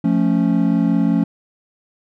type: chord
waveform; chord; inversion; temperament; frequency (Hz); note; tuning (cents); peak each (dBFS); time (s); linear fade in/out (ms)
triangle; F augmented; none; equal; 174.61 / 220 / 277.2; F3 / A3 / C#4; 0 / 0 / 0; -16; 0.04-1.24; 5
effects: none